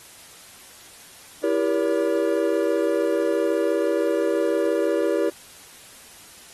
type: chord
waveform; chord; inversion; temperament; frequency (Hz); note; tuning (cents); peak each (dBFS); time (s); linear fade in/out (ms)
triangle; E diminished seventh; none; just; 329.6 / 395.6 / 474.7 / 569.6; E4 / G4 / Bb4 / Db5; 0 / +16 / +31 / +47; -23; 1.43-5.3; 10
effects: white hiss -46 dBFS RMS until 6.53 s + AAC 32 kbps